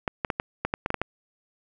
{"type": "clicks", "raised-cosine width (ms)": 0.5, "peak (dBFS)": -10, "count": 10, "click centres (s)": [0.078, 0.248, 0.302, 0.399, 0.65, 0.739, 0.861, 0.904, 0.943, 1.016], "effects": []}